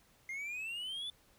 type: exponential sweep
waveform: triangle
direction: up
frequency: 2093 to 3520 Hz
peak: -37 dBFS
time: 0.29-1.1 s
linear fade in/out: 2 ms
effects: pink hiss -67 dBFS RMS until 1.38 s